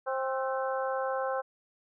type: harmonic tone with a mistuned harmonic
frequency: 264.3 Hz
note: C4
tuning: 18 cents sharp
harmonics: 2 / 3 / 4 / 5 / 6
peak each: -31 / -35 / -37 / -39 / -41 dBFS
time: 0.06-1.42 s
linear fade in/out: 20 ms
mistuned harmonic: 6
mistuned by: -58 cents
effects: none